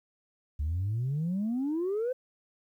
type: exponential sweep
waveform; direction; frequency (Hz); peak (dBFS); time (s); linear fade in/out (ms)
sine; up; 70.3 to 523.3; -26; 0.59-2.13; 10
effects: tanh soft clip ceiling -25 dBFS + 11-bit